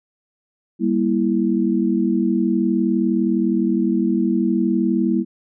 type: chord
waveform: sine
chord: E diminished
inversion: first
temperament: just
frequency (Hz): 197.78 / 237.3 / 329.6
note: G3 / Bb3 / E4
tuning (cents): +16 / +31 / 0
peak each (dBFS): -20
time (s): 0.79-5.25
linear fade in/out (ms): 50
effects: none